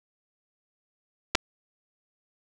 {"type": "clicks", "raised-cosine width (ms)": 0.2, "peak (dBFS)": -4, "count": 2, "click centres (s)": [1.35, 1.353], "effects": []}